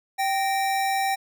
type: tone pair together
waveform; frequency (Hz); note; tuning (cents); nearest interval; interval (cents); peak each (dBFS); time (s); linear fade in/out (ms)
square; 778.2 / 1851; G5 / A#6; -13 / -13; octave + minor third; 1500; -23 / -32; 0.18-1.16; 20
effects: none